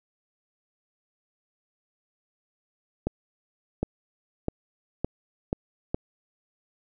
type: accelerating click train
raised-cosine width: 2 ms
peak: -12 dBFS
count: 6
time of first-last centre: 3.07-5.945 s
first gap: 760 ms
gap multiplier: 0.86
effects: none